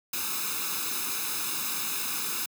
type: noise with comb filter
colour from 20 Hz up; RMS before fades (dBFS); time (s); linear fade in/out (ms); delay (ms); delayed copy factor
white; -31; 0.13-2.46; 5; 0.78; +0.75
effects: high-pass 200 Hz 12 dB/octave